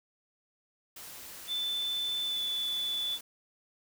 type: noise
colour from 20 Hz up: white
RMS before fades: -46 dBFS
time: 0.96-3.21 s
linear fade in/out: 5 ms
type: tone with pitch glide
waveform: sine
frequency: 3520 to 3472 Hz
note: A7 to A7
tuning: 0 to -24 cents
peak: -30 dBFS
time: 1.47-3.19 s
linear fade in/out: 50 ms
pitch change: -24 cents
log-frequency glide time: 2.25-2.4 s
effects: none